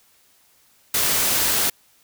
white noise, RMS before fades -20 dBFS, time 0.94-1.7 s, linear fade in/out 5 ms, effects white hiss -58 dBFS RMS until 2.03 s

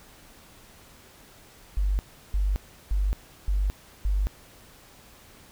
sine tone bursts, 49 Hz, G1, in tune, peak -21 dBFS, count 5, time 1.77-4.27 s, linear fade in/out 0 ms, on 220 ms, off 350 ms, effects pink hiss -52 dBFS RMS until 5.51 s

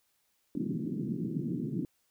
pink band-pass noise, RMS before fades -34 dBFS, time 0.55-1.85 s, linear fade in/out 2 ms, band 140 to 340 Hz, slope 48 dB/octave, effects white hiss -74 dBFS RMS until 2.1 s

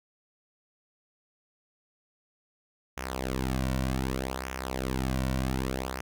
sawtooth tone with flanger, 65.1 Hz, C2, 8 cents flat, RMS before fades -31 dBFS, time 2.97-6.01 s, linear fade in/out 5 ms, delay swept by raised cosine 0.23 to 2.43 ms, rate 0.65 Hz, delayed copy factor -0.75, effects none

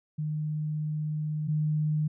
sine tone pair in turn, 152.7 / 152.7 Hz, D#3 / D#3, -32 / -32 cents, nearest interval unison, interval 0 cents, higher neither, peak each -28 / -24 dBFS, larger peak second, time 0.18-1.48 / 1.48-2.08 s, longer first, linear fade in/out 10 ms, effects none

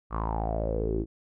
sawtooth tone with low-pass filter sweep, 55 Hz, A1, in tune, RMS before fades -29 dBFS, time 0.1-1.06 s, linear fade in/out 50 ms, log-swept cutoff 1200 to 330 Hz, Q 8.1, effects none

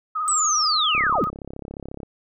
sine tone with vibrato, 1244.5 Hz, D#6, in tune, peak -22 dBFS, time 0.15-1.3 s, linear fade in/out 10 ms, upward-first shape sine, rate 19 Hz, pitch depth 55 cents each way
sine linear sweep, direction down, 8180 to 146.83 Hz, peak -19 dBFS, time 0.28-1.24 s, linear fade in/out 0 ms
click train, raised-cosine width 2 ms, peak -21 dBFS, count 38, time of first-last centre 0.95-2.032 s, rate 34.2 Hz
effects none

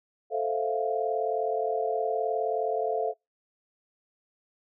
sine chord, F major seventh, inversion first, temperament equal, 440 / 523.3 / 659.3 / 698.5 Hz, A4 / C5 / E5 / F5, 0 / 0 / 0 / 0 cents, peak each -29 / -34 / -32 / -30 dBFS, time 0.3-3.14 s, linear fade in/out 50 ms, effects noise-tail reverb RT60 0.2 s tail -26 dB re dry

